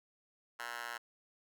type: tone with high-pass filter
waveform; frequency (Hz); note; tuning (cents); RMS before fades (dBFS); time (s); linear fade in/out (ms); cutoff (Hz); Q
10% pulse; 119; A#2; +36; -43; 0.59-0.98; 10; 1200; 8.8
effects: none